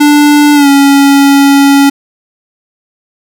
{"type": "tone with pitch glide", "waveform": "square", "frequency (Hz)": [293.7, 279.3], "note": ["D4", "C#4"], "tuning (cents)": [0, 13], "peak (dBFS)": -3, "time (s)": [0, 1.9], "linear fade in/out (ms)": 10, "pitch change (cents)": -87, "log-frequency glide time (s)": [0.54, 0.68], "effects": []}